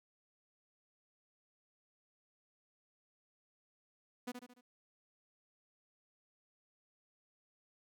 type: tone with echo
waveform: sawtooth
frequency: 246.9 Hz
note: B3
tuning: in tune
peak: -35 dBFS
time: 4.27-4.32 s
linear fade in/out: 10 ms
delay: 73 ms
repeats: 4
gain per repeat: -6 dB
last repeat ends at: 4.612 s
effects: none